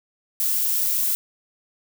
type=noise; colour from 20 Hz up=violet; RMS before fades=-22 dBFS; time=0.4-1.15 s; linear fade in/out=0 ms; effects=none